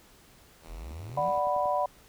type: tone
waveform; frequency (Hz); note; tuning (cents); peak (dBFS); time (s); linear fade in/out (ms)
5% pulse; 81; E2; -30; -37; 0.61-1.42; 50
type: exponential sweep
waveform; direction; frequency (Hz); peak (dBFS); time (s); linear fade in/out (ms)
triangle; up; 36.66 to 211.2; -36; 0.66-1.33; 50
type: click train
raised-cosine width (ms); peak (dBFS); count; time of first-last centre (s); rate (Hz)
3; -36; 9; 0.91-1.658; 10.7
type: chord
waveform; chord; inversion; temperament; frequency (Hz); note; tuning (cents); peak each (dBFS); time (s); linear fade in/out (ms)
sine; B minor; first; equal; 587.3 / 740 / 987.8; D5 / F#5 / B5; 0 / 0 / 0; -29; 1.17-1.86; 5
effects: pink hiss -57 dBFS RMS until 2.08 s